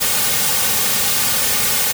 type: noise with comb filter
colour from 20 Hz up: white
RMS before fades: -17 dBFS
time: 0-1.93 s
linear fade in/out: 20 ms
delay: 3 ms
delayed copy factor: -0.7
effects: none